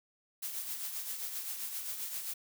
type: noise with tremolo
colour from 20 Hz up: blue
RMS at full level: -37 dBFS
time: 0.42-2.34 s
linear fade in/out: 10 ms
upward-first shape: triangle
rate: 7.6 Hz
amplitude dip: 55%
effects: none